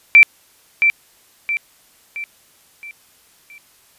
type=tone with echo; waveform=sine; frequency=2342 Hz; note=D7; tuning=5 cents flat; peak=-3 dBFS; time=0.15-0.23 s; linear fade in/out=0 ms; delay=670 ms; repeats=5; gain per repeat=-7 dB; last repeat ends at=3.58 s; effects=white hiss -53 dBFS RMS until 3.98 s + resampled to 32000 Hz